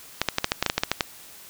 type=clicks; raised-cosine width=0.2 ms; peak=-3 dBFS; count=12; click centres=0.216 / 0.287 / 0.384 / 0.444 / 0.519 / 0.626 / 0.663 / 0.699 / 0.78 / 0.835 / 0.916 / 1.008 s; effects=white hiss -46 dBFS RMS until 1.49 s